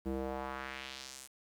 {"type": "tone with band-pass filter sweep", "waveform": "square", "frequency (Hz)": 66.2, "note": "C2", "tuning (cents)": 21, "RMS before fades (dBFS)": -41, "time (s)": [0.05, 1.28], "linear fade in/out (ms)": 20, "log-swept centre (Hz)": [300, 10000], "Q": 1.5, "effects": ["10-bit"]}